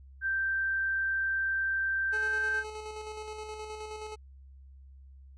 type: tone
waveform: sine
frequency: 1567 Hz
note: G6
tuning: 1 cent flat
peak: -27 dBFS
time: 0.21-2.64 s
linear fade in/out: 50 ms
type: tone with tremolo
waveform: 25% pulse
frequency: 429.4 Hz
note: A4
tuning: 42 cents flat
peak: -34 dBFS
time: 2.12-4.16 s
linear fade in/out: 20 ms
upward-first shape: square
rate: 9.5 Hz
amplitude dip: 35%
effects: added 67 Hz sine -49 dBFS peak until 5.37 s + resampled to 22050 Hz

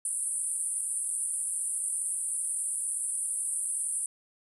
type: band-pass noise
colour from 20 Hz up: pink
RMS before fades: -32 dBFS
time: 0.05-4.06 s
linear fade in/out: 2 ms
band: 8800 to 10000 Hz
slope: 96 dB/octave
effects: none

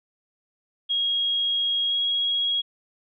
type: tone with pitch glide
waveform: sine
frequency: 3282 to 3305 Hz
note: G#7 to G#7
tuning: -21 to -9 cents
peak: -21 dBFS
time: 0.89-2.62 s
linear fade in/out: 20 ms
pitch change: +12 cents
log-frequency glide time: 1.88-1.95 s
effects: none

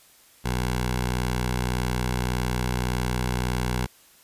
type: tone with notch filter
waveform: 10% pulse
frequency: 61.74 Hz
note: B1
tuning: in tune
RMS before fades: -26 dBFS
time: 0.44-3.87 s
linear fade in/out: 20 ms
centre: 290 Hz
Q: 1.4
effects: white hiss -55 dBFS RMS until 4.23 s + resampled to 32000 Hz

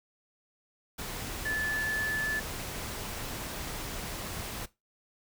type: tone in noise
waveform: sine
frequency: 1738 Hz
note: A6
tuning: 22 cents flat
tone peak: -29 dBFS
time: 1.45-2.4 s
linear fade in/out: 10 ms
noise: pink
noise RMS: -38 dBFS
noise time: 0.98-4.66 s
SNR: +6 dB
effects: noise-tail reverb RT60 0.2 s tail -17 dB re dry

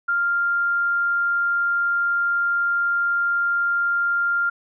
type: tone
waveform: sine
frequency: 1396 Hz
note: F6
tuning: 1 cent flat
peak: -18 dBFS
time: 0.08-4.5 s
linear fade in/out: 10 ms
effects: none

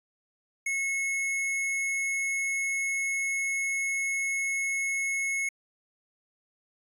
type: tone with hard clipping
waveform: sine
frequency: 2184 Hz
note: C#7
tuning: 26 cents flat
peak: -28 dBFS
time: 0.66-5.49 s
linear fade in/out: 5 ms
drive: 17 dB
effects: resampled to 32000 Hz

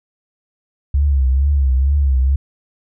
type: tone with vibrato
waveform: sine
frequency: 68.2 Hz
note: C#2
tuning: 28 cents flat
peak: -11 dBFS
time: 0.94-2.36 s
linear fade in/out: 5 ms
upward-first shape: triangle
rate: 2.2 Hz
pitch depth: 120 cents each way
effects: none

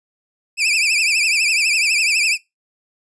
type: tone with vibrato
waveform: sawtooth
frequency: 2489 Hz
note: D#7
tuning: in tune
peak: -11 dBFS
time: 0.57-2.38 s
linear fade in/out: 50 ms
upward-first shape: triangle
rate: 12 Hz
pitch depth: 150 cents each way
effects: noise-tail reverb RT60 0.2 s tail -22 dB re dry + resampled to 22050 Hz

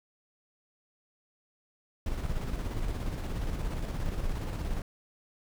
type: noise with tremolo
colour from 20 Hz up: brown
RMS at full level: -31 dBFS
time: 2.06-4.82 s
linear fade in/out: 2 ms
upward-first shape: square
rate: 17 Hz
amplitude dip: 35%
effects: none

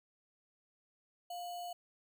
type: tone with sample-and-hold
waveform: sine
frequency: 704 Hz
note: F5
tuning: 14 cents sharp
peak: -40 dBFS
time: 1.3-1.73 s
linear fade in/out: 5 ms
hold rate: 3675 Hz
effects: none

